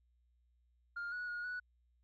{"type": "tone with pitch steps", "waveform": "sine", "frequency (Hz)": [1406, 1464, 1440, 1475], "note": ["F6", "F#6", "F#6", "F#6"], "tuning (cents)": [11, -19, -47, -6], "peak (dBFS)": -37, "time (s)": [0.96, 1.6], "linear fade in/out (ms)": 10, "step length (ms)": 160, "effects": ["tanh soft clip ceiling -37 dBFS", "added 60 Hz sine -70 dBFS peak until 2.03 s"]}